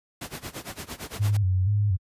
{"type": "noise with tremolo", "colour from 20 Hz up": "pink", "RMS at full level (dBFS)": -34, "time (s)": [0.21, 1.37], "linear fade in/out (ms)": 5, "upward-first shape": "sine", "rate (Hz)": 8.8, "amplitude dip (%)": 90}
{"type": "tone with vibrato", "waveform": "sine", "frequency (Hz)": 98, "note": "G2", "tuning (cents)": 0, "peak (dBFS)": -19, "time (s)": [1.19, 1.97], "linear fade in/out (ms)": 20, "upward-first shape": "square", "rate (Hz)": 2.1, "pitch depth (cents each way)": 90}
{"effects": ["high-pass 60 Hz 12 dB/octave", "resampled to 32000 Hz"]}